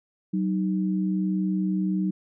sine tone pair together, 188.69 / 310 Hz, F#3 / D#4, +34 / -6 cents, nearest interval major sixth, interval 860 cents, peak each -23 / -29 dBFS, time 0.33-2.11 s, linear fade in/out 10 ms, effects none

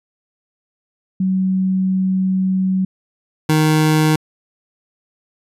sine / 25% pulse tone pair in turn, 188.2 / 155.37 Hz, F#3 / D#3, +30 / -2 cents, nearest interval minor third, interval 332 cents, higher first, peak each -14 / -8 dBFS, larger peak second, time 1.2-2.85 / 3.49-4.16 s, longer first, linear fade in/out 5 ms, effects resampled to 32000 Hz

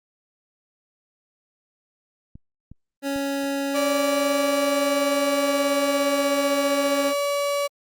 clicks, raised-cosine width 5 ms, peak -29 dBFS, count 3, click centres 2.355 / 2.716 / 3.161 s
25% pulse tone, 277.9 Hz, C#4, 4 cents sharp, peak -20 dBFS, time 3.02-7.14 s, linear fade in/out 50 ms
35% pulse tone with pitch glide, 579 to 570.7 Hz, D5 to D5, -25 to -50 cents, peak -20 dBFS, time 3.74-7.68 s, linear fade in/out 20 ms, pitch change -25 cents, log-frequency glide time 4.02-6.5 s
effects Opus 48 kbps

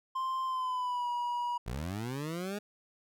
triangle tone with pitch glide, 1046.5 to 965.2 Hz, C6 to B5, 0 to -40 cents, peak -29 dBFS, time 0.15-1.58 s, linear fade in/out 10 ms, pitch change -140 cents, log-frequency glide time 0.45-1.09 s
20% pulse linear sweep, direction up, 51.91 to 210.2 Hz, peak -30 dBFS, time 1.66-2.59 s, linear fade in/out 10 ms
effects none

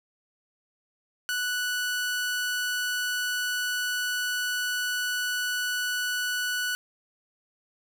sawtooth tone, 1480 Hz, F#6, in tune, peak -23 dBFS, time 1.29-6.75 s, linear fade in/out 0 ms, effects none

